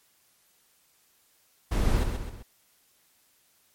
brown noise with echo, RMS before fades -24 dBFS, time 1.71-2.04 s, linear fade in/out 10 ms, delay 130 ms, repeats 3, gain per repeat -6 dB, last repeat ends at 2.43 s, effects white hiss -65 dBFS RMS until 3.74 s + MP3 64 kbps

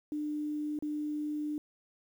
sine tone with dropouts, 299.4 Hz, D4, 33 cents sharp, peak -32 dBFS, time 0.12-1.58 s, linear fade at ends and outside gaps 1 ms, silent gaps 0.789-0.824 s, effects 10-bit

